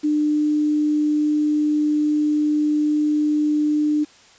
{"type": "tone with quantisation", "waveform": "sine", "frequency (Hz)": 300.2, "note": "D4", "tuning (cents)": 38, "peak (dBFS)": -16, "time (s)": [0.03, 4.05], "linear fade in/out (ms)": 20, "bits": 7, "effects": ["white hiss -50 dBFS RMS until 4.38 s", "resampled to 16000 Hz"]}